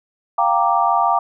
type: chord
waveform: sine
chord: G minor seventh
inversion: third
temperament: equal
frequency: 698.5 / 784 / 932.3 / 1174.7 Hz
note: F5 / G5 / Bb5 / D6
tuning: 0 / 0 / 0 / 0 cents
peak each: -19 dBFS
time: 0.38-1.19 s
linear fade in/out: 5 ms
effects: none